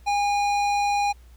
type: tone with hard clipping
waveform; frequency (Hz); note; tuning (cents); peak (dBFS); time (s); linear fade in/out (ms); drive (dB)
sine; 815; G#5; -33; -22; 0.06-1.13; 20; 14
effects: added 60 Hz sine -46 dBFS peak until 1.36 s + pink hiss -60 dBFS RMS until 1.36 s